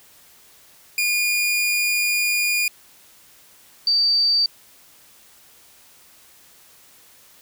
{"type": "tone pair in turn", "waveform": ["sawtooth", "sine"], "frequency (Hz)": [2431, 4629], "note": ["D#7", "D8"], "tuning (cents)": [-41, -26], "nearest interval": "major seventh", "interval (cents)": 1115, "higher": "second", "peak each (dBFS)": -15, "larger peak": "neither", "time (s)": [[0.98, 2.68], [3.87, 4.46]], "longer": "first", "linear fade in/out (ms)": 2, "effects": ["white hiss -51 dBFS RMS until 7.41 s"]}